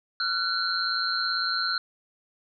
sine tone cluster, 1368 / 1486 / 4090 / 4267 Hz, F6 / F#6 / C8 / C8, -36 / +7 / -40 / +33 cents, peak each -30 dBFS, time 0.2-1.78 s, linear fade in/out 2 ms, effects none

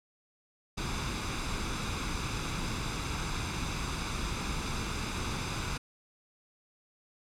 pink noise with comb filter, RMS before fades -34 dBFS, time 0.77-5.78 s, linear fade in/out 10 ms, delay 0.81 ms, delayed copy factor +0.55, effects low-pass 7000 Hz 12 dB/octave

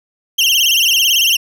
35% pulse tone with vibrato, 2960 Hz, F#7, in tune, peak -8 dBFS, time 0.38-1.37 s, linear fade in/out 10 ms, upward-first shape sine, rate 18 Hz, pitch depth 150 cents each way, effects 8-bit

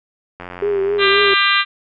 click train, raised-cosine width 0.5 ms, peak -16 dBFS, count 85, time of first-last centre 0.4-1.34 s, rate 89.4 Hz
sine tone with vibrato, 400 Hz, G4, 35 cents sharp, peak -15 dBFS, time 0.62-1.34 s, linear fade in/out 5 ms, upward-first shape triangle, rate 3.8 Hz, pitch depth 61 cents each way
harmonic tone, 397.7 Hz, G4, 25 cents sharp, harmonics 3 / 4 / 5 / 6 / 7 / 8 / 9 / 10, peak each -18 / -19 / -20 / -21 / -21 / -22 / -23 / -23 dBFS, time 0.98-1.65 s, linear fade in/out 50 ms
effects none

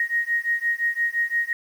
sine beating tone pair, 1871 / 1876.8 Hz, A#6 / A#6, +6 / +11 cents, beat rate 5.8 Hz, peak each -24 dBFS, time 0-1.53 s, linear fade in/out 2 ms, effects 8-bit

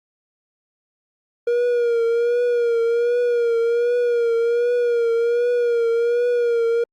triangle tone with vibrato, 473.6 Hz, A#4, 27 cents sharp, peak -14 dBFS, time 1.47-6.84 s, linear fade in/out 5 ms, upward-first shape triangle, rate 1.3 Hz, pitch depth 53 cents each way, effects Opus 48 kbps

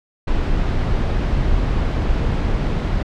brown noise, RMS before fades -18 dBFS, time 0.27-3.03 s, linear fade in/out 10 ms, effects low-pass 4000 Hz 12 dB/octave

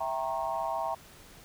sine chord, E diminished seventh, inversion none, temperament equal with one note detuned, 659.3 / 784 / 932.3 / 1085.3 Hz, E5 / G5 / Bb5 / Db6, 0 / 0 / 0 / -37 cents, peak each -34 / -35 / -34 / -38 dBFS, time 0-0.95 s, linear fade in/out 10 ms, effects pink hiss -53 dBFS RMS until 1.44 s

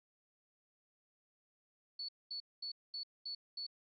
sine tone bursts, 4435 Hz, C#8, in tune, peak -40 dBFS, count 6, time 1.99-3.666 s, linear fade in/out 5 ms, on 96 ms, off 220 ms, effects none

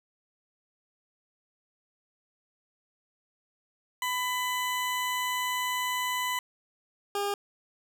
20% pulse tone pair in turn, 1000 / 404.5 Hz, B5 / G#4, +21 / -46 cents, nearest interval octave + major third, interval 1567 cents, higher first, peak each -23 dBFS, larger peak neither, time 4.02-6.39 / 7.15-7.34 s, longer first, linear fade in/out 2 ms, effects none

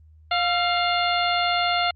harmonic tone with a mistuned harmonic, 705 Hz, F5, 16 cents sharp, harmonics 1 / 2 / 3 / 4 / 5 / 6, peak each -23 / -26 / -28 / -29 / -30 / -31 dBFS, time 0.31-1.91 s, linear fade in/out 5 ms, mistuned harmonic 2, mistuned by -49 cents, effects added 78 Hz sine -48 dBFS peak until 1.95 s + Opus 32 kbps

